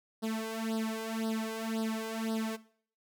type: tone with flanger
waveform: sawtooth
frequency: 222.4 Hz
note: A3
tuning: 19 cents sharp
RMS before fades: -35 dBFS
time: 0.22-2.57 s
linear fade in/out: 20 ms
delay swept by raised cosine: 0.21 to 2.01 ms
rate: 1.9 Hz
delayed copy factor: +0.95
effects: noise-tail reverb RT60 0.5 s tail -18 dB re dry